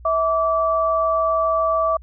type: tone pair together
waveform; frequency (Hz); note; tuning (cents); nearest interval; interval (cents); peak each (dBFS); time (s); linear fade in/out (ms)
sine; 649 / 1158; E5 / D6; -27 / -25; minor seventh; 1002; -19; 0.05-1.97; 5
effects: added 60 Hz sine -39 dBFS peak until 2.02 s